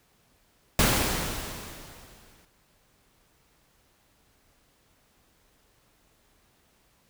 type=noise with exponential decay; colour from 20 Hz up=pink; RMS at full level=-20 dBFS; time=0.79-2.45 s; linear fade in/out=1 ms; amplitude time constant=360 ms; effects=pink hiss -65 dBFS RMS until 7.09 s